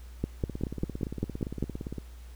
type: two click trains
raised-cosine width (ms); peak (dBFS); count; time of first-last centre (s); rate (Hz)
3; -15 / -22; 8 / 28; 0.24-1.626 / 0.44-1.983; 5.05 / 17.5
effects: added 60 Hz sine -43 dBFS peak until 2.35 s + pink hiss -58 dBFS RMS until 2.35 s